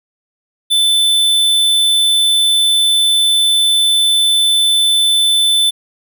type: tone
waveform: square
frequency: 3520 Hz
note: A7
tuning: in tune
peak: -10 dBFS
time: 0.7-5.71 s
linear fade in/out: 20 ms
effects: none